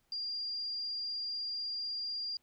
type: tone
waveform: sine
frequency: 4792 Hz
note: D8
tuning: 34 cents sharp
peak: -35 dBFS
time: 0.12-2.37 s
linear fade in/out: 2 ms
effects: pink hiss -75 dBFS RMS until 2.42 s